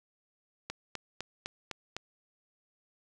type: click train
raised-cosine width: 0.2 ms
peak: -19 dBFS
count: 6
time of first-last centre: 0.7-1.966 s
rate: 3.95 Hz
effects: none